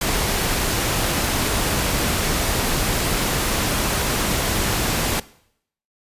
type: noise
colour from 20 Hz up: pink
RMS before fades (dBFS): -21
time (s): 0.01-5.2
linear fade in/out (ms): 5
effects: noise-tail reverb RT60 0.7 s tail -20 dB re dry + resampled to 32000 Hz